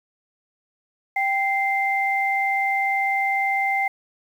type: tone pair together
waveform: sine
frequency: 784 / 2086 Hz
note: G5 / C7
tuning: 0 / -6 cents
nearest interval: octave + perfect fourth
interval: 1694 cents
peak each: -22 dBFS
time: 1.16-3.88 s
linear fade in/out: 5 ms
effects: 8-bit